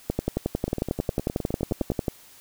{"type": "two click trains", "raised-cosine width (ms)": 2, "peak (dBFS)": [-15, -10], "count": [13, 23], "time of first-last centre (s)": [[0.68, 1.918], [0.1, 2.082]], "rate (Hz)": [9.69, 11.1], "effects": ["white hiss -51 dBFS RMS until 2.4 s"]}